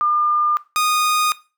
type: tone pair in turn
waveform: sine / sawtooth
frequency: 1204 / 1234.3 Hz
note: D6 / D#6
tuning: +43 / -14 cents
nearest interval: unison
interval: 43 cents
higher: second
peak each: -15 / -12 dBFS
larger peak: second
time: 0.01-0.57 / 0.76-1.32 s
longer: neither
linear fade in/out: 0 ms
effects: noise-tail reverb RT60 0.3 s tail -18 dB re dry